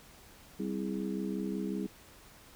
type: harmonic tone with a mistuned harmonic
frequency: 65.41 Hz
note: C2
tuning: in tune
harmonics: 3 / 4 / 5 / 6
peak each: -35 / -39 / -39 / -41 dBFS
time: 0.59-1.87 s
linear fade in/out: 10 ms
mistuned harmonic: 6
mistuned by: +96 cents
effects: pink hiss -56 dBFS RMS until 2.55 s